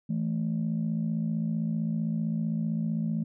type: tone pair together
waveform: sine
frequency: 164.27 / 219.8 Hz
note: E3 / A3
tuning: -6 / -2 cents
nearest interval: perfect fourth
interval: 504 cents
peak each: -28 dBFS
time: 0.09-3.24 s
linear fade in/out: 10 ms
effects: tanh soft clip ceiling -21 dBFS